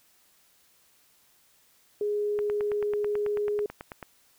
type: tone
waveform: sine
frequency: 415.3 Hz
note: G#4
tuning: in tune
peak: -25 dBFS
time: 2.01-3.66 s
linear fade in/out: 2 ms
type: click train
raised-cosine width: 0.5 ms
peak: -23 dBFS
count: 16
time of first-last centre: 2.39-4.028 s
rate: 9.16 Hz
effects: white hiss -63 dBFS RMS until 4.38 s